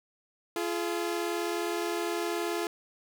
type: tone pair together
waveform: sawtooth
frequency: 344.1 / 423.3 Hz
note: F4 / G#4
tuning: -26 / +33 cents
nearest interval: major third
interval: 359 cents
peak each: -27 / -30 dBFS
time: 0.56-2.67 s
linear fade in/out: 2 ms
effects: none